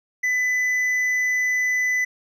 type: tone with hard clipping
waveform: triangle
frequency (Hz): 2000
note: B6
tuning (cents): +21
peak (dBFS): -20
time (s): 0.23-2.05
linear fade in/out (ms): 10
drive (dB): 7
effects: none